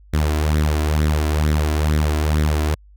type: tone with flanger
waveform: sawtooth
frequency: 76.1 Hz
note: D#2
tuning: 38 cents flat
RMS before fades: -18 dBFS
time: 0.13-2.75 s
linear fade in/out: 10 ms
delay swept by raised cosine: 0.52 to 3.02 ms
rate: 2.2 Hz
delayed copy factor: +0.6
effects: added 50 Hz sine -44 dBFS peak until 2.96 s